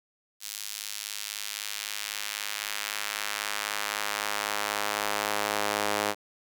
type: tone with high-pass filter sweep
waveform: sawtooth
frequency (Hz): 103.83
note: G#2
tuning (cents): 0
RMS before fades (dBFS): -32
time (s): 0.4-6.15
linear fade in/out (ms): 50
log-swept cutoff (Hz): 4800 to 520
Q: 0.78
effects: none